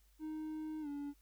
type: tone with pitch glide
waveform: triangle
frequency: 311 to 286.8 Hz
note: D#4 to D4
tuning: -1 to -41 cents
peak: -38 dBFS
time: 0.19-1.14 s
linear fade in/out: 50 ms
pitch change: -140 cents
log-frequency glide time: 0.81-0.88 s
effects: added 50 Hz sine -66 dBFS peak until 1.21 s + white hiss -74 dBFS RMS until 1.21 s